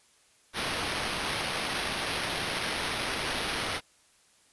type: noise with sample-and-hold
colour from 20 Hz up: white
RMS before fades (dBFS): -32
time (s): 0.53-3.81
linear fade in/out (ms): 50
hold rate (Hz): 7350
effects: white hiss -63 dBFS RMS until 4.52 s + resampled to 24000 Hz